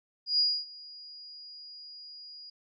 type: tone with ADSR envelope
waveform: sine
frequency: 4876 Hz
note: D#8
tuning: 36 cents flat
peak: -21 dBFS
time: 0.26-2.5 s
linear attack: 130 ms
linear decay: 260 ms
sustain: -23 dB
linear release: 6 ms
effects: none